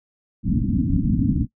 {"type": "low-pass noise", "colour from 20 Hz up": "white", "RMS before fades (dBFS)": -20, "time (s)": [0.43, 1.47], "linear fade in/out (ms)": 50, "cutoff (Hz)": 290, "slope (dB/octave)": 96, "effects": ["noise-tail reverb RT60 0.1 s tail -21 dB re dry"]}